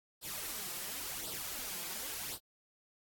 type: noise with flanger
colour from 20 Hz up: white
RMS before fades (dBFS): -41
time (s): 0.21-2.39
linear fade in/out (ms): 50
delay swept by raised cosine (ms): 0.22 to 5.82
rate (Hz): 0.93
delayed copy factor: +0.65
effects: AAC 64 kbps